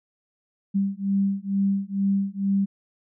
sine beating tone pair, 195.9 / 198.1 Hz, G3 / G3, -1 / +18 cents, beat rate 2.2 Hz, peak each -24 dBFS, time 0.74-2.66 s, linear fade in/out 20 ms, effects none

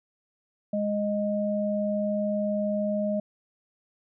sine tone pair together, 207.1 / 620 Hz, G#3 / D#5, -5 / -6 cents, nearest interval octave + perfect fifth, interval 1899 cents, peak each -27 dBFS, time 0.73-3.2 s, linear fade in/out 5 ms, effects none

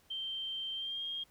sine tone with pitch glide, 3136 to 3232 Hz, G7 to G#7, 0 to -48 cents, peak -36 dBFS, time 0.1-1.24 s, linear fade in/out 10 ms, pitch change +52 cents, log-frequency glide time 0.74-1.03 s, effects pink hiss -67 dBFS RMS until 1.3 s

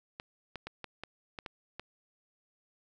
clicks, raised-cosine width 0.3 ms, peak -24 dBFS, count 8, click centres 0.199 / 0.557 / 0.67 / 0.843 / 1.036 / 1.388 / 1.462 / 1.796 s, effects none

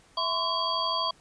sine tone cluster, 657 / 1028 / 1120 / 3281 / 4608 Hz, E5 / C6 / C#6 / G#7 / D8, -6 / -31 / +18 / -22 / -34 cents, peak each -35 / -29 / -34 / -32 / -32 dBFS, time 0.17-1.11 s, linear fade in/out 5 ms, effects pink hiss -59 dBFS RMS until 1.2 s + resampled to 22050 Hz

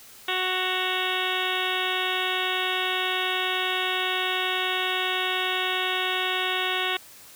harmonic tone with a mistuned harmonic, 370 Hz, F#4, in tune, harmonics 1 / 2 / 3 / 4 / 5 / 6 / 7 / 8 / 9 / 10, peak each -33 / -33 / -33 / -33 / -33 / -33 / -33 / -33 / -33 / -33 dBFS, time 0.28-6.97 s, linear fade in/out 5 ms, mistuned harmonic 7, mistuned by +65 cents, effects white hiss -48 dBFS RMS until 7.35 s

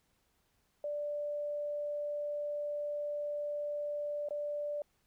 sine tone with dropouts, 587.3 Hz, D5, in tune, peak -34 dBFS, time 0.84-4.82 s, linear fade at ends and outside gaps 2 ms, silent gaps 4.287-4.307 s, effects pink hiss -75 dBFS RMS until 5.06 s

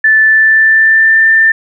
sine tone with pitch glide, 1755 to 1786.7 Hz, A6 to A6, -5 to +26 cents, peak -4 dBFS, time 0.04-1.52 s, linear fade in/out 5 ms, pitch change +31 cents, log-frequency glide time 0.22-1.26 s, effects none

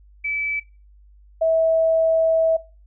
sine tone pair in turn, 2305 / 649.3 Hz, D7 / E5, -33 / -26 cents, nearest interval octave + minor seventh, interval 2193 cents, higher first, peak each -22 / -15 dBFS, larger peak second, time 0.24-0.6 / 1.41-2.57 s, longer second, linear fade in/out 10 ms, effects noise-tail reverb RT60 0.3 s tail -19 dB re dry + added 50 Hz sine -47 dBFS peak until 2.86 s

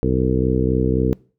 harmonic tone with a mistuned harmonic, 63.8 Hz, C2, 43 cents flat, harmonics 1 / 2 / 3 / 4 / 5 / 6 / 7 / 8, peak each -23 / -22 / -24 / -24 / -24 / -27 / -22 / -34 dBFS, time 0.03-1.13 s, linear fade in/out 0 ms, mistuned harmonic 8, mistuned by -38 cents, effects noise-tail reverb RT60 0.4 s tail -23 dB re dry

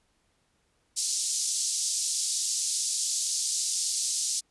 white band-pass noise, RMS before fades -29 dBFS, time 0.96-4.41 s, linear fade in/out 20 ms, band 4700 to 8800 Hz, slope 24 dB/octave, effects pink hiss -71 dBFS RMS until 4.5 s + resampled to 24000 Hz

